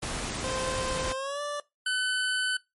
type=noise; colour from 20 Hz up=pink; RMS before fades=-33 dBFS; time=0.02-1.13 s; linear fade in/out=10 ms
type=tone with pitch glide; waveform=25% pulse; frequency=520 to 583.7 Hz; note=C5 to D5; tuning=-11 to -11 cents; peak=-27 dBFS; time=0.44-1.6 s; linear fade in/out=2 ms; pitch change=+200 cents; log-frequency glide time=1.12-1.41 s
type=tone; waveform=25% pulse; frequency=1509 Hz; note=F#6; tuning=34 cents sharp; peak=-22 dBFS; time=1.86-2.57 s; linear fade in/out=5 ms
effects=noise-tail reverb RT60 0.2 s tail -21 dB re dry + MP3 48 kbps